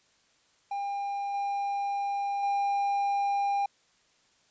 triangle tone with level steps, 802 Hz, G5, 39 cents sharp, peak -28 / -26 / -23 dBFS, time 0.71-3.66 s, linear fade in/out 5 ms, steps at 1.34 / 2.43 s, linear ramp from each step 2 ms, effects white hiss -66 dBFS RMS until 4.5 s + resampled to 16000 Hz

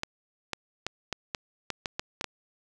clicks, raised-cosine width 0.2 ms, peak -13 dBFS, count 10, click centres 0.034 / 0.533 / 0.866 / 1.127 / 1.348 / 1.703 / 1.858 / 1.995 / 2.211 / 2.243 s, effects none

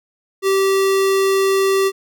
square tone, 388 Hz, G4, 18 cents flat, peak -14 dBFS, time 0.42-1.92 s, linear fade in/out 50 ms, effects none

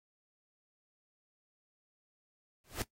pink noise with exponential growth, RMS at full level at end -33 dBFS, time 2.64-2.82 s, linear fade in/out 1 ms, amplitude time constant 39 ms, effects noise-tail reverb RT60 0.1 s tail -17 dB re dry + AAC 48 kbps

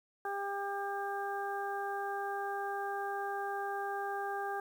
harmonic tone, 399.4 Hz, G4, 32 cents sharp, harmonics 1 / 2 / 3 / 4, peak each -40 / -37 / -44 / -42 dBFS, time 0.25-4.6 s, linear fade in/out 2 ms, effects 10-bit

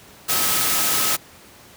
sine tone in noise, 1281 Hz, E6, 50 cents flat, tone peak -31 dBFS, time 0.28-1.17 s, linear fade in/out 20 ms, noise white, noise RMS -20 dBFS, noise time 0.28-1.17 s, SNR -14 dB, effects pink hiss -46 dBFS RMS until 1.76 s + high-pass 80 Hz 12 dB/octave

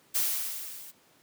blue noise with level ramp, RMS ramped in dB -25 to -47 dBFS, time 0.14-0.92 s, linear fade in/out 20 ms, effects pink hiss -62 dBFS RMS until 1.22 s + high-pass 150 Hz 12 dB/octave

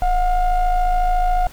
triangle ring-modulated tone, 349 Hz, F4, 1 cent flat, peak -9 dBFS, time 0.02-1.47 s, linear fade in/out 2 ms, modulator 376 Hz, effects pink hiss -44 dBFS RMS until 1.52 s

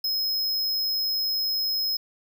square tone, 5130 Hz, E8, 48 cents flat, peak -24 dBFS, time 0.04-1.97 s, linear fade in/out 5 ms, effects none

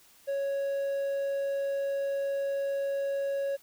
triangle tone, 554.4 Hz, C#5, in tune, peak -26 dBFS, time 0.27-3.57 s, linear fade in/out 20 ms, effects white hiss -59 dBFS RMS until 3.62 s

